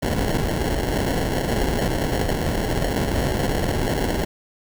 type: noise with sample-and-hold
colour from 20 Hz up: pink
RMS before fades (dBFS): -22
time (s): 0.02-4.25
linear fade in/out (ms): 10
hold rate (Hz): 1225
effects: none